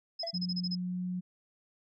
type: tone bursts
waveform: sine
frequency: 5110 Hz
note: D#8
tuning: 45 cents sharp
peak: -33 dBFS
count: 8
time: 0.19-0.754 s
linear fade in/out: 10 ms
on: 46 ms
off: 28 ms
type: tone with exponential decay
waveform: triangle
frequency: 670 Hz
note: E5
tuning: 28 cents sharp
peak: -29 dBFS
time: 0.23-0.38 s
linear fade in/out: 5 ms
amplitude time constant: 31 ms
type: tone with pitch glide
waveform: sine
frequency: 179.7 to 181.05 Hz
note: F3 to F#3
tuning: +50 to -37 cents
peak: -32 dBFS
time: 0.33-1.21 s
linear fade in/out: 20 ms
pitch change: +13 cents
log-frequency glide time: 0.64-1.06 s
effects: none